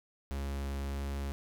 45% pulse tone with pitch glide, 69.3 to 69.7 Hz, C#2 to C#2, 0 to +10 cents, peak -34 dBFS, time 0.31-1.32 s, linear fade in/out 0 ms, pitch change +10 cents, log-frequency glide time 0.82-1.01 s, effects none

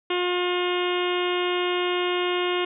harmonic tone, 357.3 Hz, F4, 40 cents sharp, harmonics 1 / 2 / 3 / 4 / 5 / 6 / 7 / 8 / 9 / 10, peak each -24 / -33 / -31 / -35 / -39 / -34 / -37 / -32 / -36 / -39 dBFS, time 0.1-2.65 s, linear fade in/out 5 ms, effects none

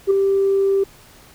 sine tone with ADSR envelope, 392 Hz, G4, in tune, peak -7 dBFS, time 0.07-0.84 s, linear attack 37 ms, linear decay 6 ms, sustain -6 dB, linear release 9 ms, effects tanh soft clip ceiling -9 dBFS + pink hiss -47 dBFS RMS until 1.34 s

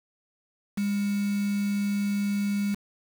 sine tone with quantisation, 202.6 Hz, G#3, 43 cents flat, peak -24 dBFS, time 0.77-2.75 s, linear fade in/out 10 ms, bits 6, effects none

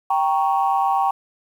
sine chord, G diminished, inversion none, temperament equal, 784 / 932.3 / 1108.7 Hz, G5 / Bb5 / Db6, 0 / 0 / 0 cents, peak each -18 / -22 / -22 dBFS, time 0.1-1.11 s, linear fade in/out 5 ms, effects tanh soft clip ceiling -8 dBFS + 8-bit

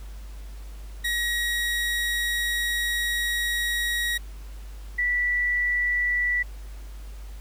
30% pulse / sine tone pair in turn, 1900 / 1960.2 Hz, A#6 / B6, +33 / -13 cents, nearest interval minor second, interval 54 cents, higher second, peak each -21 dBFS, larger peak neither, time 1.04-4.18 / 4.98-6.43 s, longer first, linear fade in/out 10 ms, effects added 50 Hz sine -36 dBFS peak until 7.4 s + pink hiss -52 dBFS RMS until 7.4 s

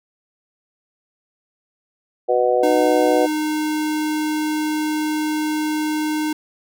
harmonic tone, 123.47 Hz, B2, in tune, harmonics 3 / 4 / 5 / 6, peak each -22 / -17 / -21 / -21 dBFS, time 2.28-3.27 s, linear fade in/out 20 ms
square tone, 306.5 Hz, D#4, 26 cents flat, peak -20 dBFS, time 2.63-6.33 s, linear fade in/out 5 ms
effects none

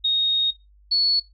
sine tone pair in turn, 3729 / 4408 Hz, A#7 / C#8, 0 / -11 cents, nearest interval minor third, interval 289 cents, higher second, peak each -17 dBFS, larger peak neither, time 0.04-0.51 / 0.91-1.2 s, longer first, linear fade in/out 10 ms, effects noise-tail reverb RT60 0.2 s tail -19 dB re dry + added 50 Hz sine -51 dBFS peak until 1.33 s

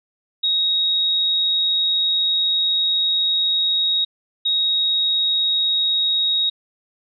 sine tone pair in turn, 3776 / 3776 Hz, A#7 / A#7, +22 / +22 cents, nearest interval unison, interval 0 cents, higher neither, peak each -16 dBFS, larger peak neither, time 0.43-4.05 / 4.45-6.5 s, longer first, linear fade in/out 10 ms, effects none

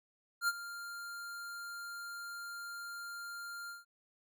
square tone with ADSR envelope, 1396.9 Hz, F6, in tune, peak -28 dBFS, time 0.41-3.85 s, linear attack 70 ms, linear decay 38 ms, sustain -15 dB, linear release 160 ms, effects none

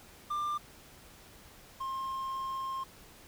triangle tone pair in turn, 1191 / 1063.4 Hz, D6 / C6, +24 / +28 cents, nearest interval major second, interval 196 cents, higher first, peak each -29 / -32 dBFS, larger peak first, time 0.3-0.58 / 1.8-2.84 s, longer second, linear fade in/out 10 ms, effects pink hiss -55 dBFS RMS until 3.27 s

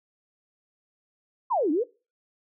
sine exponential two-way sweep, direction down then up, 1114 to 279.1 to 531 Hz, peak -21 dBFS, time 1.5-1.84 s, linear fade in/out 20 ms, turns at 1.71 s, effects noise-tail reverb RT60 0.3 s tail -21 dB re dry

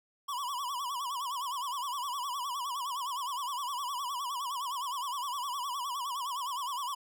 square tone with vibrato, 1051 Hz, C6, 7 cents sharp, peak -34 dBFS, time 0.28-6.95 s, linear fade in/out 10 ms, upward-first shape sine, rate 9.7 Hz, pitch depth 160 cents each way, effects none

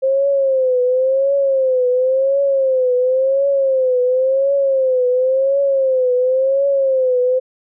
sine tone with vibrato, 527 Hz, C5, 12 cents sharp, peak -12 dBFS, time 0.02-7.4 s, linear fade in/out 20 ms, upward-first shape triangle, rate 0.94 Hz, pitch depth 110 cents each way, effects none

